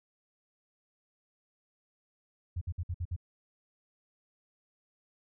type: tone bursts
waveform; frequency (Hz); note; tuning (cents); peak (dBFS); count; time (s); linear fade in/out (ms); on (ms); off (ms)
sine; 87.3; F2; 0; -31; 6; 2.56-3.164; 10; 54; 56
effects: none

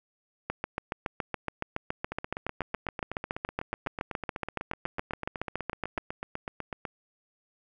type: two click trains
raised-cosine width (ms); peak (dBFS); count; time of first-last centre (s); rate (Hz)
0.5; -15 / -19; 40 / 39; 0.5-5.978 / 2.12-6.852; 7.12 / 8.03
effects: none

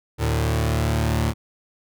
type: tone pair together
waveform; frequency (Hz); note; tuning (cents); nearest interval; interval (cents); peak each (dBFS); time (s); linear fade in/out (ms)
sawtooth; 75 / 112.37; D2 / A2; +37 / +37; perfect fifth; 700; -18; 0.18-1.34; 50
effects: none

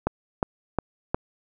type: click train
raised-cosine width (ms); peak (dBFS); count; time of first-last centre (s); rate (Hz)
1; -8; 4; 0.07-1.145; 2.79
effects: none

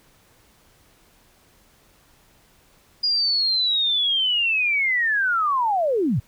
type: linear sweep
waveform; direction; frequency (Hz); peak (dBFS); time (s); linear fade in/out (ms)
sine; down; 4900 to 90.1; -18; 3.03-6.2; 10
effects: pink hiss -57 dBFS RMS until 6.27 s

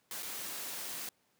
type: noise with dropouts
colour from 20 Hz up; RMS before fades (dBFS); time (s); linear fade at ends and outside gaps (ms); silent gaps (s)
white; -41; 0.11-1.09; 1; 0.225-0.229
effects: pink hiss -73 dBFS RMS until 1.39 s + high-pass 150 Hz 12 dB/octave

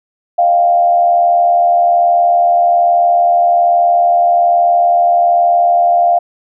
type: tone with frequency modulation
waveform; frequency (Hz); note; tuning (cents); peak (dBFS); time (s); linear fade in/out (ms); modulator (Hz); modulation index
sine; 698.5; F5; 0; -7; 0.38-6.19; 10; 81.2; 0.49
effects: none

